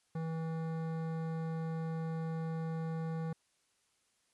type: tone with hard clipping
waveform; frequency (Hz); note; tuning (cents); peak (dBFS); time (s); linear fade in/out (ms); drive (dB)
sine; 162.2; E3; -28; -37; 0.15-3.33; 5; 15
effects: white hiss -75 dBFS RMS until 4.33 s + resampled to 24000 Hz